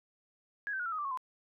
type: tone with pitch steps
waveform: sine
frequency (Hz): 1661.2 / 1550 / 1446.2 / 1349.3 / 1259 / 1174.6 / 1096 / 1022.6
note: G#6 / G6 / F#6 / E6 / D#6 / D6 / C#6 / C6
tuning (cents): 0 / -20 / -40 / +40 / +20 / 0 / -20 / -40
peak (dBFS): -33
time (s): 0.67-1.174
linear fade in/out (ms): 0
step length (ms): 63
effects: none